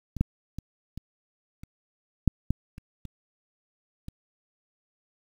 clicks, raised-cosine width 5 ms, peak -22 / -9 / -22 / -24 / -30 / -6 / -11 / -29 / -26 / -25 dBFS, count 10, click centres 0.167 / 0.21 / 0.586 / 0.976 / 1.635 / 2.277 / 2.506 / 2.781 / 3.053 / 4.084 s, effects 8-bit

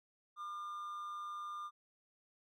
triangle tone with amplitude modulation, 1200 Hz, D6, 37 cents sharp, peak -38 dBFS, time 0.36-1.71 s, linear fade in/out 50 ms, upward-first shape sine, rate 187 Hz, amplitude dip 40%, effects none

